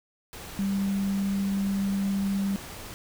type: tone in noise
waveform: sine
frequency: 196.8 Hz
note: G3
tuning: 7 cents sharp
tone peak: -24 dBFS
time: 0.59-2.56 s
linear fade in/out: 0 ms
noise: pink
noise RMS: -41 dBFS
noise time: 0.33-2.94 s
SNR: +14 dB
effects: none